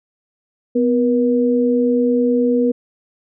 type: tone pair together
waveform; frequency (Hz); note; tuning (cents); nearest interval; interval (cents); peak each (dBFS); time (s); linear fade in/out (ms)
sine; 249.8 / 479.2; B3 / A#4; +20 / +48; major seventh; 1128; -15 / -16; 0.75-2.72; 10
effects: none